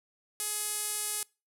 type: tone with band-pass filter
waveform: sawtooth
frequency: 420.9 Hz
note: G#4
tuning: 23 cents sharp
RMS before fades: -34 dBFS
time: 0.4-1.23 s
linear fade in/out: 0 ms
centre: 10000 Hz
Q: 2.3
effects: noise-tail reverb RT60 0.3 s tail -25 dB re dry